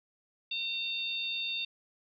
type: harmonic tone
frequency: 908 Hz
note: A#5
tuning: 46 cents flat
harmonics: 3 / 4 / 5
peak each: -36 / -34 / -44 dBFS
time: 0.51-1.65 s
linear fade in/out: 5 ms
effects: none